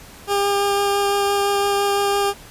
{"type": "tone with vibrato", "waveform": "20% pulse", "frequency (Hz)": 401.9, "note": "G4", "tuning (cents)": 43, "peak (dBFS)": -12, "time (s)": [0.27, 2.34], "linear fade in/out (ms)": 50, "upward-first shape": "sine", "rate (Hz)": 5.9, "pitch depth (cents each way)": 8, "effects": ["pink hiss -42 dBFS RMS until 2.5 s", "resampled to 32000 Hz"]}